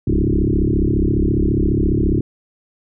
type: tone with frequency modulation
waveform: sine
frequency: 123.47 Hz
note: B2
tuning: in tune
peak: -13 dBFS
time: 0.07-2.21 s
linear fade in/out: 5 ms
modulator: 34.6 Hz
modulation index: 7
effects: none